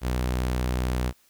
sawtooth tone, 62.3 Hz, B1, 16 cents sharp, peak -20 dBFS, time 0.01-1.13 s, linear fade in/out 50 ms, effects white hiss -62 dBFS RMS until 1.29 s

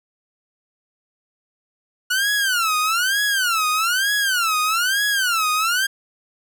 sawtooth tone with vibrato, 1441 Hz, F#6, 46 cents flat, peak -14 dBFS, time 2.1-5.87 s, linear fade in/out 10 ms, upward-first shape sine, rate 1.1 Hz, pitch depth 260 cents each way, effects none

